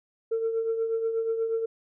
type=tone with tremolo; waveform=sine; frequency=452.4 Hz; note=A4; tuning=48 cents sharp; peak=-21 dBFS; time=0.31-1.66 s; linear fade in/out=10 ms; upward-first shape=triangle; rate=8.3 Hz; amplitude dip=60%; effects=tanh soft clip ceiling -20 dBFS